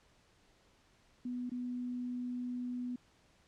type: tone with dropouts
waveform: sine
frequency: 246.9 Hz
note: B3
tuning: in tune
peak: -36 dBFS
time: 1.25-2.96 s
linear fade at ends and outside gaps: 5 ms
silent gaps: 1.496-1.516 s
effects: pink hiss -68 dBFS RMS until 3.47 s + low-pass 7000 Hz 12 dB/octave